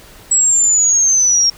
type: linear sweep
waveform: sine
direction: down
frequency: 7800 to 5530 Hz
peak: -9 dBFS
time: 0.31-1.5 s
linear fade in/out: 5 ms
effects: pink hiss -41 dBFS RMS until 1.57 s